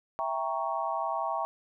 sine chord, E diminished seventh, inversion none, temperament equal with one note detuned, 659.3 / 790.4 / 932.3 / 1108.7 Hz, E5 / G5 / Bb5 / Db6, 0 / +14 / 0 / 0 cents, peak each -34 dBFS, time 0.19-1.45 s, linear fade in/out 0 ms, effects none

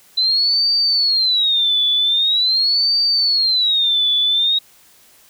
sine tone with vibrato, 4000 Hz, B7, 21 cents sharp, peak -13 dBFS, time 0.17-4.59 s, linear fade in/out 10 ms, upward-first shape sine, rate 0.44 Hz, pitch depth 250 cents each way, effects white hiss -50 dBFS RMS until 5.29 s

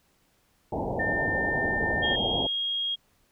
white low-pass noise, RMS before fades -30 dBFS, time 0.72-2.47 s, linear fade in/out 5 ms, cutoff 890 Hz, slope 96 dB/octave
sine tone, 1800 Hz, A6, 39 cents sharp, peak -26 dBFS, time 0.99-2.16 s, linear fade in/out 10 ms
sine tone with pitch glide, 3242 to 3265 Hz, G#7 to G#7, -42 to -30 cents, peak -26 dBFS, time 2.02-2.96 s, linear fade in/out 20 ms, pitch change +12 cents, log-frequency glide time 2.28-2.34 s
effects pink hiss -67 dBFS RMS until 3.31 s

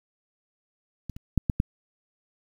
clicks, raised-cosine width 5 ms, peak -22 / -28 / -8 / -10 / -9 dBFS, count 5, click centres 1.097 / 1.165 / 1.377 / 1.498 / 1.601 s, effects 8-bit

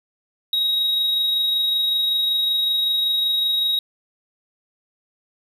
triangle tone with amplitude modulation, 3800 Hz, A#7, 33 cents sharp, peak -15 dBFS, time 0.53-3.79 s, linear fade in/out 2 ms, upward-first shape sine, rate 25.3 Hz, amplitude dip 25%, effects none

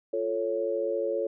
sine chord, F augmented, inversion none, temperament equal, 349.2 / 440 / 554.4 Hz, F4 / A4 / C#5, 0 / 0 / 0 cents, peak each -33 / -30 / -29 dBFS, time 0.13-1.27 s, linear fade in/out 5 ms, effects none

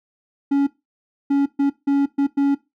triangle tone bursts at uneven times, 280 Hz, C#4, 18 cents sharp, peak -12 dBFS, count 6, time 0.51-0.67 / 1.3-1.46 / 1.59-1.7 / 1.87-2.06 / 2.18-2.27 / 2.37-2.55 s, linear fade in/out 10 ms, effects noise-tail reverb RT60 0.2 s tail -17 dB re dry

